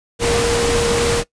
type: tone in noise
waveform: sine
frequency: 470.4 Hz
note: A#4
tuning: 16 cents sharp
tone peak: -16 dBFS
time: 0.19-1.24 s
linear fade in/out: 50 ms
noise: pink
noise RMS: -19 dBFS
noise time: 0.19-1.24 s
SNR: 0 dB
effects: noise-tail reverb RT60 0.1 s tail -20 dB re dry + resampled to 22050 Hz